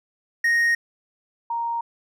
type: tone pair in turn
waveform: triangle / sine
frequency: 1864.7 / 932.4 Hz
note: A#6 / A#5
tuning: 0 / 0 cents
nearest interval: octave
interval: 1200 cents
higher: first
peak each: -15 / -23 dBFS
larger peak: first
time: 0.44-0.75 / 1.5-1.81 s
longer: neither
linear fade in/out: 5 ms
effects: none